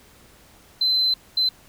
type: tone bursts at uneven times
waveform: sine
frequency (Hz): 4061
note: B7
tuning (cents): +48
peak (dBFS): -16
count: 2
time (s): 0.81-1.14 / 1.37-1.49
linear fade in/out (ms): 5
effects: tanh soft clip ceiling -13 dBFS + pink hiss -52 dBFS RMS until 1.68 s